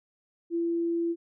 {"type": "tone", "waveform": "sine", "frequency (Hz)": 337.7, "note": "E4", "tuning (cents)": 42, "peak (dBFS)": -25, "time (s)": [0.5, 1.16], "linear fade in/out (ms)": 50, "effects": []}